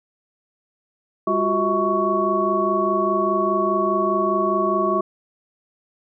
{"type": "tone cluster", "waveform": "sine", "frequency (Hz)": [201, 351.9, 376.8, 642, 1116], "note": ["G3", "F4", "F#4", "E5", "C#6"], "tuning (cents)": [44, 13, 32, -46, 11], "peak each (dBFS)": [-27, -24, -25, -24, -21], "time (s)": [1.27, 5.01], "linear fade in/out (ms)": 5, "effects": []}